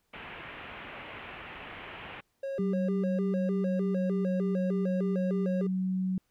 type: low-pass noise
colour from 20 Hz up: white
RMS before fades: -44 dBFS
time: 0.13-2.21 s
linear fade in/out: 10 ms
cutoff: 2900 Hz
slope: 48 dB/octave
type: tone with vibrato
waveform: triangle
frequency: 466.2 Hz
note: A#4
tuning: in tune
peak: -30 dBFS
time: 2.43-5.67 s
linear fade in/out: 5 ms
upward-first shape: square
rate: 3.3 Hz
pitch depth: 270 cents each way
type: tone with pitch glide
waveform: sine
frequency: 189.5 to 186.68 Hz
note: F#3 to F#3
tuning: +42 to +16 cents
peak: -27 dBFS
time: 2.59-6.18 s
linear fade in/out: 2 ms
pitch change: -26 cents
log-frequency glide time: 3.36-4.35 s
effects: pink hiss -75 dBFS RMS until 6.3 s